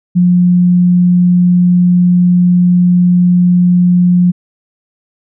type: tone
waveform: sine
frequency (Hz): 178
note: F3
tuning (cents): +33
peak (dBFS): -5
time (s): 0.15-4.32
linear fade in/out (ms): 20
effects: none